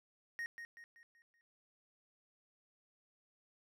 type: tone with echo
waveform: triangle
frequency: 1864.7 Hz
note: A#6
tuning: in tune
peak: -37 dBFS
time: 0.39-0.46 s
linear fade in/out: 0 ms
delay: 190 ms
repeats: 5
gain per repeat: -7 dB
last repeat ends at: 1.41 s
effects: none